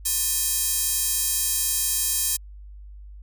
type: tone with high-pass filter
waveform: square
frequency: 356.1 Hz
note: F4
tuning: 34 cents sharp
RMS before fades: -24 dBFS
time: 0.05-2.37 s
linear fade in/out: 10 ms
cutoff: 8000 Hz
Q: 1
effects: added 50 Hz sine -39 dBFS peak until 3.22 s